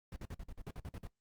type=noise bursts; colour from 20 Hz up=brown; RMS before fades=-44 dBFS; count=11; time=0.12-1.072 s; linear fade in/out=2 ms; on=42 ms; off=49 ms; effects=noise-tail reverb RT60 0.1 s tail -17 dB re dry + Opus 48 kbps